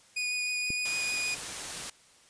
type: tone with vibrato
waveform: sawtooth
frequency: 2468 Hz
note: D#7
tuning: 15 cents flat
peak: -26 dBFS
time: 0.16-1.35 s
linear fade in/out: 10 ms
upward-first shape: sine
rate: 6.5 Hz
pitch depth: 8 cents each way
type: click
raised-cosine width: 3 ms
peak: -25 dBFS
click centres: 0.704 s
type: noise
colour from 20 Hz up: white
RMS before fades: -37 dBFS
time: 0.85-1.9 s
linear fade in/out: 5 ms
effects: white hiss -59 dBFS RMS until 2.29 s + resampled to 22050 Hz